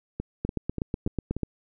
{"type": "two click trains", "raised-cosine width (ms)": 3, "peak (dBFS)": [-17, -14], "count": [5, 9], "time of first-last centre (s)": [[0.2, 1.366], [0.45, 1.433]], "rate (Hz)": [3.43, 8.14], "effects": []}